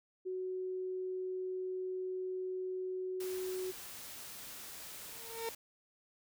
sine tone, 371.2 Hz, F#4, 6 cents sharp, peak -36 dBFS, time 0.25-3.72 s, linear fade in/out 20 ms
white noise, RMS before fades -48 dBFS, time 3.2-5.55 s, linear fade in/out 5 ms
30% pulse tone with exponential growth, 456.7 Hz, A#4, 36 cents flat, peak -32 dBFS, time 4.98-5.49 s, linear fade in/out 2 ms, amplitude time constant 110 ms
effects none

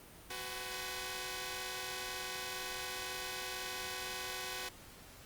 5% pulse tone cluster, 372.5 / 504 / 828 Hz, F#4 / B4 / G#5, +12 / +35 / -5 cents, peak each -32 / -32 / -35 dBFS, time 0.3-4.69 s, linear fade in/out 5 ms, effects pink hiss -55 dBFS RMS until 5.25 s + Opus 32 kbps

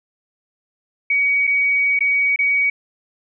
sine tone with dropouts, 2257 Hz, C#7, 31 cents sharp, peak -14 dBFS, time 1.1-2.7 s, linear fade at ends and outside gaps 5 ms, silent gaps 1.47-1.474 / 1.991-2.006 / 2.361-2.389 s, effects none

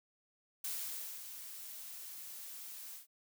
blue noise with ADSR envelope, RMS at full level -39 dBFS, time 0.64-3.07 s, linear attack 5 ms, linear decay 560 ms, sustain -9 dB, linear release 130 ms, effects none

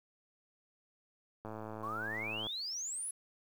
click train, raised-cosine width 1 ms, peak -30 dBFS, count 112, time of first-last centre 1.45-2.468 s, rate 109 Hz
sine exponential sweep, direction up, 1059 to 10840 Hz, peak -37 dBFS, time 1.83-3.11 s, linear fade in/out 5 ms
effects 10-bit

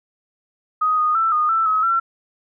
sine tone with pitch steps, 1252 / 1236 / 1330 / 1229 / 1329 / 1278 / 1353 Hz, D#6 / D#6 / E6 / D#6 / E6 / D#6 / E6, +10 / -12 / +15 / -22 / +14 / +46 / +45 cents, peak -15 dBFS, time 0.81-2 s, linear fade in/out 10 ms, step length 170 ms, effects none

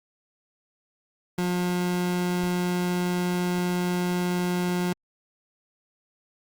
30% pulse tone, 178.4 Hz, F3, 37 cents sharp, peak -21 dBFS, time 1.38-4.93 s, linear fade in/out 5 ms
brown noise with exponential decay, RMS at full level -38 dBFS, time 2.43-2.61 s, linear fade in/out 2 ms, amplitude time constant 37 ms
clicks, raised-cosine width 2 ms, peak -30 dBFS, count 3, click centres 3.583 / 4.392 / 4.689 s
effects Opus 48 kbps

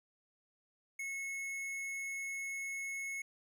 sine tone with tanh clipping, 2187 Hz, C#7, 24 cents flat, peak -40 dBFS, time 0.99-3.22 s, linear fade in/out 5 ms, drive 15 dB, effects none

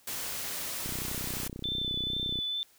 white noise, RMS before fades -36 dBFS, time 0.07-1.48 s, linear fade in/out 5 ms
click train, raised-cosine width 3 ms, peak -26 dBFS, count 49, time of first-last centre 0.86-2.389 s, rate 31.4 Hz
sine tone with vibrato, 3520 Hz, A7, in tune, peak -30 dBFS, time 1.64-2.63 s, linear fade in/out 0 ms, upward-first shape sine, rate 2.2 Hz, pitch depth 18 cents each way
effects white hiss -62 dBFS RMS until 2.78 s

